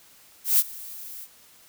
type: noise with ADSR envelope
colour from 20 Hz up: violet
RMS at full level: -17 dBFS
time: 0.44-1.28 s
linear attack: 150 ms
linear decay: 38 ms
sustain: -22 dB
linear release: 57 ms
effects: white hiss -54 dBFS RMS until 1.68 s